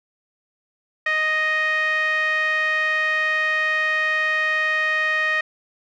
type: tone with low-pass filter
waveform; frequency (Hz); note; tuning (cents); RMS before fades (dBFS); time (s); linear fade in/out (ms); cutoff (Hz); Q
5% pulse; 622.3; D#5; 0; -21; 1.06-5.41; 5; 2000; 4.9
effects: none